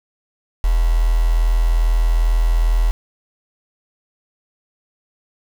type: tone with quantisation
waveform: sine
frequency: 41.2 Hz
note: E1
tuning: in tune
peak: -12 dBFS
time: 0.64-2.91 s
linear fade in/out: 0 ms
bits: 5
effects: none